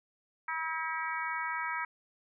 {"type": "harmonic tone", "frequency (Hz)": 321.5, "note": "E4", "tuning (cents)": -43, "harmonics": [3, 4, 5, 6, 7], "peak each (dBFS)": [-37, -38, -39, -40, -40], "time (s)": [0.48, 1.85], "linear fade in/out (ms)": 5, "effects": []}